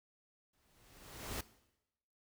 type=noise with exponential growth; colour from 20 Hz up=pink; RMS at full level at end=-39 dBFS; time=0.53-1.41 s; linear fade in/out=5 ms; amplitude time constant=190 ms; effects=noise-tail reverb RT60 0.9 s tail -18 dB re dry